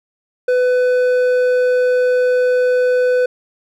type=tone with hard clipping; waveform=sine; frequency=500 Hz; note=B4; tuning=21 cents sharp; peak=-13 dBFS; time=0.48-3.26 s; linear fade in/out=5 ms; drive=6 dB; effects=none